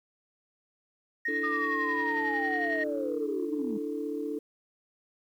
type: tone with tremolo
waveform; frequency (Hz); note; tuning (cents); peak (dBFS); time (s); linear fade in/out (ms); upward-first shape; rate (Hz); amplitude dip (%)
sine; 1864.7; A#6; 0; -26; 1.25-2.84; 5; triangle; 11; 45
type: chord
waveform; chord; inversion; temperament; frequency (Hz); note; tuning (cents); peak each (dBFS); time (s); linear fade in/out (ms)
sine; D suspended second; none; equal; 293.7 / 329.6 / 440; D4 / E4 / A4; 0 / 0 / 0; -34 / -37 / -34; 1.28-4.39; 5
type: linear sweep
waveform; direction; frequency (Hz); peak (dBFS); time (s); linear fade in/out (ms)
sine; down; 1229 to 201.5; -31; 1.43-3.78; 10
effects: tanh soft clip ceiling -20 dBFS + 10-bit